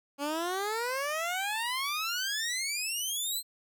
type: exponential sweep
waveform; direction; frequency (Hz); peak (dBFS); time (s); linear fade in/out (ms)
15% pulse; up; 277.2 to 4186; -24; 0.18-3.43; 50
effects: none